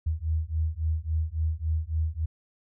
sine beating tone pair, 77.78 / 81.38 Hz, D#2 / E2, 0 / -22 cents, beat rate 3.6 Hz, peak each -28 dBFS, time 0.06-2.26 s, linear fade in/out 10 ms, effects none

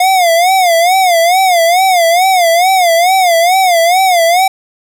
square tone with vibrato, 713 Hz, F5, 36 cents sharp, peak -7 dBFS, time 0-4.48 s, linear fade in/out 5 ms, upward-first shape sine, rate 2.3 Hz, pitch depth 130 cents each way, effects none

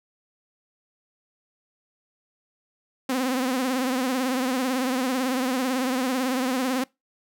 sawtooth tone with vibrato, 257.2 Hz, C4, 30 cents flat, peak -19 dBFS, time 3.09-6.84 s, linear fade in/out 5 ms, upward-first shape triangle, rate 18 Hz, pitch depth 98 cents each way, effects noise-tail reverb RT60 0.2 s tail -23 dB re dry

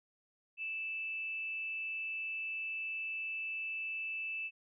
sine tone with amplitude modulation, 2637 Hz, E7, in tune, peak -35 dBFS, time 0.57-4.51 s, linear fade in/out 50 ms, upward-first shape sine, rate 279 Hz, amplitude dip 30%, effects none

